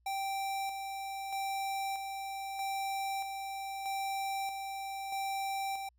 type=tone with tremolo; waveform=square; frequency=782 Hz; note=G5; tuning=4 cents flat; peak=-34 dBFS; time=0.06-5.89 s; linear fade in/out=5 ms; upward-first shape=square; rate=0.79 Hz; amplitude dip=40%; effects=added 60 Hz sine -67 dBFS peak until 5.98 s